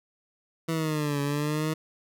20% pulse linear two-way sweep, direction down then up, 164.81 to 141.5 to 158.3 Hz, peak -21 dBFS, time 0.68-1.74 s, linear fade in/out 10 ms, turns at 1.21 s, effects none

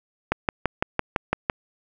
click train, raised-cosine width 0.5 ms, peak -5 dBFS, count 8, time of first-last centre 0.32-1.498 s, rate 5.94 Hz, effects none

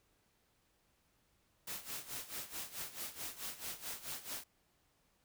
white noise with tremolo, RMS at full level -42 dBFS, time 1.67-4.44 s, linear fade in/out 5 ms, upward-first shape sine, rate 4.6 Hz, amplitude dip 80%, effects pink hiss -75 dBFS RMS until 5.24 s

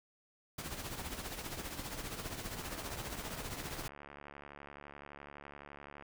pink noise with tremolo, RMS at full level -40 dBFS, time 0.58-3.88 s, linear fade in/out 5 ms, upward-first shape triangle, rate 15 Hz, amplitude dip 65%
click train, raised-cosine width 0.5 ms, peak -34 dBFS, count 249, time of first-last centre 2.57-6.024 s, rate 71.8 Hz
effects none

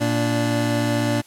25% pulse tone pair together, 115.75 / 292.1 Hz, A#2 / D4, -12 / -9 cents, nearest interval octave + major third, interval 1603 cents, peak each -18 dBFS, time 0-1.22 s, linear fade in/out 20 ms, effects white hiss -51 dBFS RMS until 1.26 s + low-pass 12000 Hz 12 dB/octave

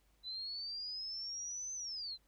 sine linear two-way sweep, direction up then down, 3969 to 6190 to 3969 Hz, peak -40 dBFS, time 0.23-2.18 s, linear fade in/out 50 ms, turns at 1.74 s, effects added 50 Hz sine -70 dBFS peak until 2.27 s + pink hiss -75 dBFS RMS until 2.27 s

